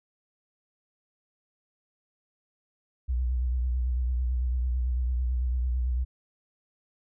sine tone with vibrato, 62 Hz, B1, 7 cents sharp, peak -24 dBFS, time 3.08-6.05 s, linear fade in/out 20 ms, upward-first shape triangle, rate 9 Hz, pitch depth 74 cents each way, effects none

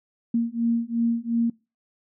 sine beating tone pair, 231.2 / 234 Hz, A#3 / A#3, -14 / +7 cents, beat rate 2.8 Hz, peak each -24 / -24 dBFS, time 0.34-1.5 s, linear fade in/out 5 ms, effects noise-tail reverb RT60 0.3 s tail -25 dB re dry

